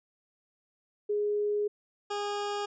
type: tone pair in turn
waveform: sine / 20% pulse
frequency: 415.3 / 409.8 Hz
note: G#4 / G#4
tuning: 0 / -23 cents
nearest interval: unison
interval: 23 cents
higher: first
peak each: -26 dBFS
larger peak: neither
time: 1.09-1.68 / 2.1-2.66 s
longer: first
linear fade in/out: 10 ms
effects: resampled to 16000 Hz